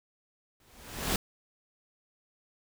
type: noise with exponential growth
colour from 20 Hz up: pink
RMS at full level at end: -26 dBFS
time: 0.6-1.16 s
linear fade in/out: 2 ms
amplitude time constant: 120 ms
effects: none